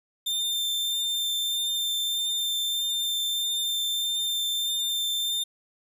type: tone with vibrato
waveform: 40% pulse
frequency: 3585 Hz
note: A7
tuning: 32 cents sharp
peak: -24 dBFS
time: 0.26-5.44 s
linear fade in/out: 10 ms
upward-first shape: sine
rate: 1.6 Hz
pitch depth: 9 cents each way
effects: none